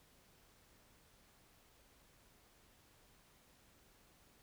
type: silence
effects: pink hiss -68 dBFS RMS until 4.42 s